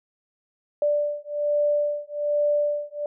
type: beating tone pair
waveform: sine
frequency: 587.3 / 588.5 Hz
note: D5 / D5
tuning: 0 / +3 cents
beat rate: 1.2 Hz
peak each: -24 dBFS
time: 0.82-3.06 s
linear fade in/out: 2 ms
effects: none